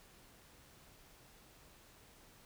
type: silence
effects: pink hiss -62 dBFS RMS until 2.45 s